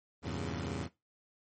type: chord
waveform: 15% pulse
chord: E diminished seventh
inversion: none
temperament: equal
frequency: 82.41 / 98 / 116.54 / 138.59 Hz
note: E2 / G2 / Bb2 / Db3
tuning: 0 / 0 / 0 / 0 cents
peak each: -33 / -36 / -37 / -35 dBFS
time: 0.22-0.89 s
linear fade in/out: 50 ms
effects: noise-tail reverb RT60 0.2 s tail -17 dB re dry + MP3 32 kbps